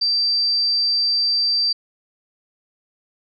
sine tone, 4680 Hz, D8, 7 cents flat, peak -16 dBFS, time 0.01-1.73 s, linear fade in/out 10 ms, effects none

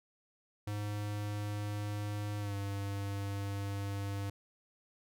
square tone with pitch glide, 103.83 to 99.77 Hz, G#2 to G2, 0 to +31 cents, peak -36 dBFS, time 0.67-4.3 s, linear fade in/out 5 ms, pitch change -69 cents, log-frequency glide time 2.39-2.55 s, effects none

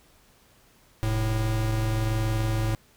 square tone pair together, 43.63 / 109.8 Hz, F1 / A2, -1 / -3 cents, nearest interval octave + major third, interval 1598 cents, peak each -30 / -25 dBFS, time 1.03-2.75 s, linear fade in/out 0 ms, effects pink hiss -59 dBFS RMS until 2.96 s

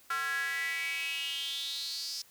square tone with high-pass filter sweep, 151.1 Hz, D3, 50 cents sharp, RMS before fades -35 dBFS, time 0.1-2.22 s, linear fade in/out 5 ms, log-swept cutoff 1400 to 5200 Hz, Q 7.2, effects white hiss -60 dBFS RMS until 2.3 s

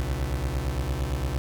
30% pulse beating tone pair, 61.74 / 70.54 Hz, B1 / C#2, 0 / +31 cents, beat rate 8.8 Hz, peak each -26 dBFS, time 0-1.38 s, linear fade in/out 0 ms, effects none

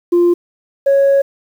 sine tone pair in turn, 348.5 / 553.2 Hz, F4 / C#5, -4 / -4 cents, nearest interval minor sixth, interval 800 cents, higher second, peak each -6 dBFS, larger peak neither, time 0.12-0.34 / 0.86-1.22 s, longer second, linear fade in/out 10 ms, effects tanh soft clip ceiling -6 dBFS + 7-bit

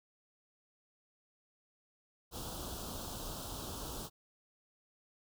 pink band-stop noise, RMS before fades -43 dBFS, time 2.31-4.1 s, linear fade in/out 50 ms, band 1400 to 3000 Hz, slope 48 dB/octave, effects none

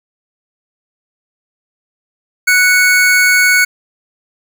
square tone pair together, 1479.7 / 2217 Hz, F#6 / C#7, 0 / 0 cents, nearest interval perfect fifth, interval 700 cents, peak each -11 dBFS, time 2.47-3.65 s, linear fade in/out 10 ms, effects none

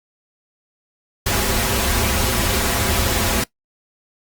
pink noise with comb filter, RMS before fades -19 dBFS, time 1.26-3.44 s, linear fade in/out 5 ms, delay 6.6 ms, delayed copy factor -0.8, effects noise-tail reverb RT60 0.1 s tail -20 dB re dry + Opus 48 kbps

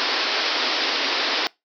white band-pass noise, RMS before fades -23 dBFS, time 0-1.47 s, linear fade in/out 0 ms, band 250 to 5300 Hz, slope 96 dB/octave, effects noise-tail reverb RT60 0.2 s tail -23 dB re dry

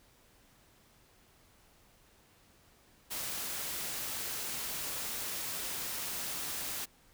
white noise, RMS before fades -38 dBFS, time 3.1-6.86 s, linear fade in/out 20 ms, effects pink hiss -64 dBFS RMS until 7.13 s

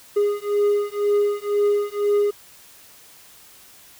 triangle beating tone pair, 410 / 412 Hz, G#4 / G#4, -22 / -14 cents, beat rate 2 Hz, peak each -19 dBFS, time 0.16-2.31 s, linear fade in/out 10 ms, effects white hiss -48 dBFS RMS until 3.99 s

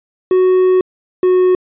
triangle tone pair in turn, 370 / 366.8 Hz, F#4 / F#4, 0 / -15 cents, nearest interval unison, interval 15 cents, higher first, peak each -6 dBFS, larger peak neither, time 0.31-0.81 / 1.23-1.55 s, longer first, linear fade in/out 2 ms, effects resampled to 8000 Hz

